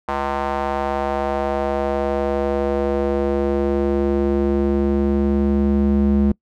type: tone with band-pass filter sweep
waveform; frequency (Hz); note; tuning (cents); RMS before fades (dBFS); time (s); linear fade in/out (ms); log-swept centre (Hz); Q
square; 69.7; C#2; +10; -19; 0.08-6.32; 5; 930 to 220; 2
effects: noise-tail reverb RT60 0.1 s tail -25 dB re dry